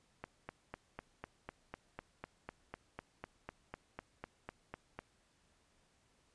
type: click train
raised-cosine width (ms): 0.5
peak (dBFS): -28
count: 20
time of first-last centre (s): 0.24-4.99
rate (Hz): 4
effects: pink hiss -73 dBFS RMS until 6.34 s + resampled to 22050 Hz